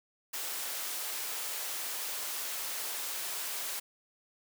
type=high-pass noise; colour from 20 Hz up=white; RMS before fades=-37 dBFS; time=0.33-3.8 s; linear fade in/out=10 ms; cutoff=440 Hz; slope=12 dB/octave; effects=none